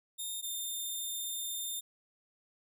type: tone pair in turn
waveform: 10% pulse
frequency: 3651 / 3617 Hz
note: A#7 / A7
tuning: -37 / +47 cents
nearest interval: unison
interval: 16 cents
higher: first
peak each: -29 / -28 dBFS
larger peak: second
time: 0.18-0.42 / 0.42-1.81 s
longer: second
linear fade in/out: 20 ms
effects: none